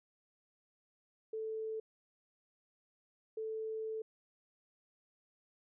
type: tone bursts at uneven times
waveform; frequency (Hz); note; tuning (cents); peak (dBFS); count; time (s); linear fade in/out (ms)
sine; 440; A4; 0; -37; 2; 1.33-1.8 / 3.37-4.02; 5
effects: none